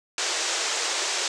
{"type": "band-pass noise", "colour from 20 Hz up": "white", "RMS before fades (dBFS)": -27, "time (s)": [0.18, 1.28], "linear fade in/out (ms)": 2, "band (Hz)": [340, 7700], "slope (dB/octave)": 48, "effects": []}